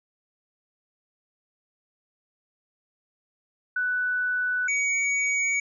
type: tone pair in turn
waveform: sine / square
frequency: 1489 / 2251 Hz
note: F#6 / C#7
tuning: +11 / +26 cents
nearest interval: perfect fifth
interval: 715 cents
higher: second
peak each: -23 dBFS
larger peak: neither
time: 3.76-4.68 / 4.68-5.6 s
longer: neither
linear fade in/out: 5 ms
effects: resampled to 22050 Hz